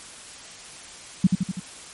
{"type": "tone with echo", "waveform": "sine", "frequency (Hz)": 185, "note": "F#3", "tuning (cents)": 0, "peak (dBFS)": -11, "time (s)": [1.24, 1.27], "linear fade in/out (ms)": 5, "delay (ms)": 82, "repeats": 4, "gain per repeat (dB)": -4, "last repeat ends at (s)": 1.598, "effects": ["white hiss -42 dBFS RMS until 1.93 s", "MP3 48 kbps"]}